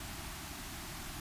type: band-stop noise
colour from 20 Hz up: pink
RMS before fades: -44 dBFS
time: 0-1.2 s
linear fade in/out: 2 ms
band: 380 to 620 Hz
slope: 96 dB/octave
effects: resampled to 32000 Hz